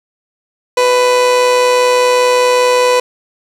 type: tone with amplitude modulation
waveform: 30% pulse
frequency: 497.5 Hz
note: B4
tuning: 13 cents sharp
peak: -4 dBFS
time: 0.77-3 s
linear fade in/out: 5 ms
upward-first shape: sine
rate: 125 Hz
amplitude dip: 35%
effects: low-pass 9000 Hz 12 dB/octave + 7-bit